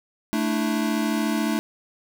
square chord, A suspended fourth, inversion none, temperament equal with one note detuned, 220 / 295.4 / 329.6 Hz, A3 / D4 / E4, 0 / +10 / 0 cents, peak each -25 / -27 / -30 dBFS, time 0.33-1.59 s, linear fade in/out 0 ms, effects none

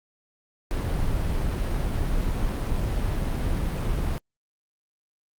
brown noise, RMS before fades -25 dBFS, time 0.71-4.18 s, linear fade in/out 0 ms, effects Opus 48 kbps

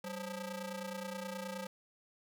sawtooth ring-modulated tone, 357.5 Hz, F4, 41 cents sharp, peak -33 dBFS, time 0.04-1.67 s, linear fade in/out 5 ms, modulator 164 Hz, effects none

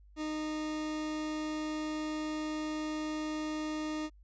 40% pulse tone, 307.9 Hz, D#4, 18 cents flat, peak -33 dBFS, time 0.16-4.1 s, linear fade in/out 50 ms, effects added 50 Hz sine -55 dBFS peak until 4.23 s + resampled to 16000 Hz

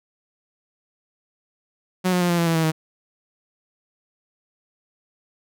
sawtooth tone with pitch steps, 183.9 / 180.01 / 176.2 / 172.48 / 168.83 / 165.26 / 161.77 / 158.35 Hz, F#3 / F#3 / F3 / F3 / E3 / E3 / E3 / D#3, -10 / -47 / +16 / -21 / +42 / +5 / -32 / +31 cents, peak -14 dBFS, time 2.04-2.72 s, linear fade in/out 20 ms, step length 85 ms, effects none

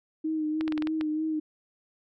sine tone with vibrato, 311.1 Hz, D#4, in tune, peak -26 dBFS, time 0.24-1.4 s, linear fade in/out 10 ms, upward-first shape sine, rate 3.2 Hz, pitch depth 32 cents each way
clicks, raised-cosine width 0.3 ms, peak -19 dBFS, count 7, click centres 0.61 / 0.679 / 0.723 / 0.778 / 0.823 / 0.872 / 1.011 s
effects none

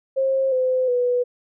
sine tone with pitch steps, 534 / 512.5 / 491.9 Hz, C5 / C5 / B4, +35 / -36 / -7 cents, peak -17 dBFS, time 0.16-1.24 s, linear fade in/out 20 ms, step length 360 ms, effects none

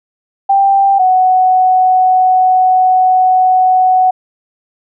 sine tone pair in turn, 787 / 742.8 Hz, G5 / F#5, +7 / +7 cents, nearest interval minor second, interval 100 cents, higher first, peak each -6 dBFS, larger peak neither, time 0.49-0.99 / 0.99-4.11 s, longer second, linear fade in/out 10 ms, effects none

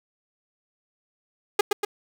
sawtooth tone with echo, 410.2 Hz, G#4, 21 cents flat, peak -11 dBFS, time 1.59-1.61 s, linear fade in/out 5 ms, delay 120 ms, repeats 2, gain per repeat -4 dB, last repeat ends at 1.85 s, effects none

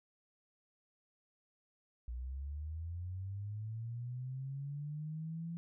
sine linear sweep, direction up, 58.5 to 170 Hz, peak -39 dBFS, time 2.08-5.57 s, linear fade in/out 0 ms, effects none

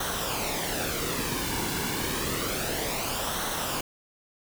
pink noise with flanger, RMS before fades -30 dBFS, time 0-3.81 s, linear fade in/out 5 ms, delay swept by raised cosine 0.41 to 1.61 ms, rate 0.29 Hz, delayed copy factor -0.55, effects none

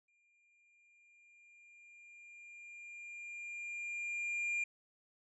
triangle tone with exponential growth, 2400 Hz, D7, 37 cents sharp, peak -31 dBFS, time 0.08-4.64 s, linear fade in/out 5 ms, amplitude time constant 990 ms, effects resampled to 24000 Hz

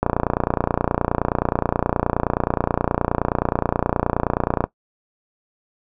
click train, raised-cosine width 1 ms, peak -3 dBFS, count 137, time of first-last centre 0.03-4.64 s, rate 29.5 Hz, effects noise-tail reverb RT60 0.1 s tail -17 dB re dry

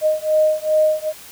sine beating tone pair, 618 / 620.5 Hz, D#5 / D#5, -12 / -5 cents, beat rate 2.5 Hz, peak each -17 dBFS, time 0.01-1.13 s, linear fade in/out 50 ms, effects white hiss -40 dBFS RMS until 1.31 s

